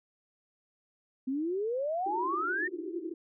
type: exponential sweep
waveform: sine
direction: up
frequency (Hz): 253.4 to 1864.7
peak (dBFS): -29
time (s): 1.27-2.68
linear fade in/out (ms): 10
type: band-pass noise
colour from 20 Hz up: white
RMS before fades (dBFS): -38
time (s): 2.06-3.14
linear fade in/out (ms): 5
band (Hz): 320 to 380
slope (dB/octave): 96
effects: none